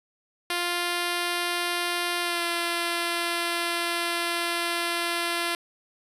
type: tone with pitch glide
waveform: 5% pulse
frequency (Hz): 349.3 to 342.7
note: F4 to F4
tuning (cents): 0 to -33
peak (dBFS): -14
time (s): 0.5-5.55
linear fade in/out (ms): 2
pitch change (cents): -33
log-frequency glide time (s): 2.21-2.43
effects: resampled to 32000 Hz